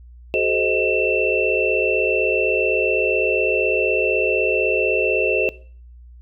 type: tone cluster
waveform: sine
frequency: 377.3 / 433.2 / 521 / 625 / 2682 Hz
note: F#4 / A4 / C5 / D#5 / E7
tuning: +34 / -27 / -7 / +8 / +29 cents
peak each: -23 / -23 / -24 / -25 / -21 dBFS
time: 0.34-5.49 s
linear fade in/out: 0 ms
effects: noise-tail reverb RT60 0.5 s tail -21 dB re dry + added 60 Hz sine -40 dBFS peak until 6.21 s